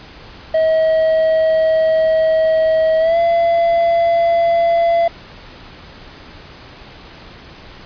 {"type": "tone with pitch glide", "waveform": "triangle", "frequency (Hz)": [639, 677], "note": ["D#5", "E5"], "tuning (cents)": [46, 46], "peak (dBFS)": -9, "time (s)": [0.54, 5.08], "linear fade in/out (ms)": 5, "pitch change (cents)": 100, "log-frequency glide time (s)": [2.99, 3.18], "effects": ["pink hiss -38 dBFS RMS until 7.85 s", "resampled to 11025 Hz"]}